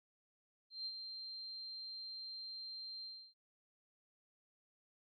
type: tone with ADSR envelope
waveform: sine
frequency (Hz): 4159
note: C8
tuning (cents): -11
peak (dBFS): -39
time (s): 0.7-3.34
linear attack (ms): 160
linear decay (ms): 52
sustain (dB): -6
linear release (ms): 300
effects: none